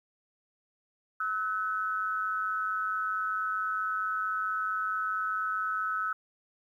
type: tone pair together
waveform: sine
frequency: 1296.5 / 1492 Hz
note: E6 / F#6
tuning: -29 / +14 cents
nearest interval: major second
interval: 243 cents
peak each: -30 / -33 dBFS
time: 1.2-6.13 s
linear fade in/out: 5 ms
effects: 11-bit